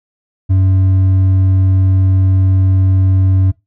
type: tone with hard clipping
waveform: sine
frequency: 94.6 Hz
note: F#2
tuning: 39 cents sharp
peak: -9 dBFS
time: 0.49-3.52 s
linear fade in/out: 20 ms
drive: 4 dB
effects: noise-tail reverb RT60 0.2 s tail -20 dB re dry